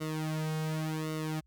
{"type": "tone with flanger", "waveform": "sawtooth", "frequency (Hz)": 156.5, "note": "D#3", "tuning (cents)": 10, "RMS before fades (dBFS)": -34, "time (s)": [0, 1.41], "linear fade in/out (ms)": 20, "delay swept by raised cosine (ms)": [1.2, 3], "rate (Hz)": 0.89, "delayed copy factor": -0.95, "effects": ["added 60 Hz sine -63 dBFS peak until 1.46 s"]}